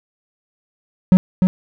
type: tone with echo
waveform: triangle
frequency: 184.6 Hz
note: F#3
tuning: 4 cents flat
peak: -3 dBFS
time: 1.12-1.17 s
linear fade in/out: 0 ms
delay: 300 ms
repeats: 1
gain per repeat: -5 dB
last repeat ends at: 1.47 s
effects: none